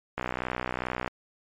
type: click train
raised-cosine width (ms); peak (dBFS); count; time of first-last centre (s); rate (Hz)
0.5; -14; 57; 0.18-1.077; 62.4
effects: MP3 64 kbps